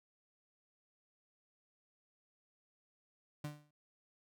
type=tone with exponential decay; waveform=35% pulse; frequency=148.4 Hz; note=D3; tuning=18 cents sharp; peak=-36 dBFS; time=3.44-3.71 s; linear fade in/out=5 ms; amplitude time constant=58 ms; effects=none